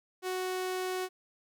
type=tone; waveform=sawtooth; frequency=370 Hz; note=F#4; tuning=in tune; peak=-28 dBFS; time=0.22-1.09 s; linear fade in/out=50 ms; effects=none